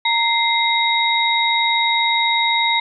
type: tone cluster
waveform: sine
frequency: 925 / 2094 / 3782 Hz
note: A#5 / C7 / A#7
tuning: -14 / +1 / +24 cents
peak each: -19 dBFS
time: 0.05-2.8 s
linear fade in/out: 5 ms
effects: none